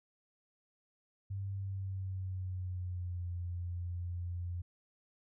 sine tone with pitch glide, 98 to 87.81 Hz, G2 to F2, 0 to +10 cents, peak -36 dBFS, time 1.3-4.62 s, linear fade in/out 10 ms, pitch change -190 cents, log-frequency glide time 1.53-3.3 s, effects none

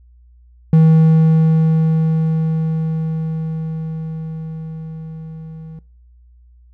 triangle tone with level ramp, 160 Hz, D#3, 49 cents sharp, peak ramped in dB -4 to -29 dBFS, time 0.73-5.79 s, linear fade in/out 2 ms, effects noise-tail reverb RT60 0.6 s tail -23 dB re dry + added 60 Hz sine -44 dBFS peak until 6.73 s

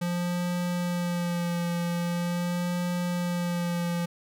square tone with vibrato, 174.5 Hz, F3, 1 cent flat, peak -27 dBFS, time 0.01-4.06 s, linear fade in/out 10 ms, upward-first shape sine, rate 0.43 Hz, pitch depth 21 cents each way, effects none

